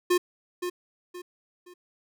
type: tone with echo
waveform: square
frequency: 356.9 Hz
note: F4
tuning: 38 cents sharp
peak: -20 dBFS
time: 0.1-0.18 s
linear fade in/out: 10 ms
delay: 520 ms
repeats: 3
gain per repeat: -9 dB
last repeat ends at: 1.74 s
effects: none